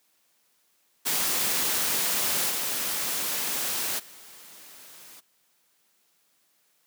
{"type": "noise with level steps", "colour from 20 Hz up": "white", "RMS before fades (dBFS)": [-26, -29, -48], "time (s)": [1.05, 5.21], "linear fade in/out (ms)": 20, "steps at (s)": [2.49, 3.98], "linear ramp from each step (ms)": 20, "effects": ["white hiss -68 dBFS RMS until 6.86 s", "high-pass 150 Hz 12 dB/octave"]}